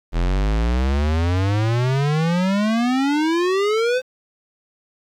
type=exponential sweep; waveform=square; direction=up; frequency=40.89 to 521 Hz; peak=-17 dBFS; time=0.12-4.02 s; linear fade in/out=50 ms; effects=low-pass 5000 Hz 12 dB/octave + 8-bit